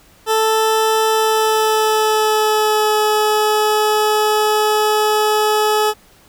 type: tone with pitch glide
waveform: 20% pulse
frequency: 440 to 426.5 Hz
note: A4 to G#4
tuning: 0 to +46 cents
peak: -8 dBFS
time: 0.26-5.94 s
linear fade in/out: 50 ms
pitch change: -54 cents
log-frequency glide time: 1.08-3 s
effects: pink hiss -49 dBFS RMS until 6.28 s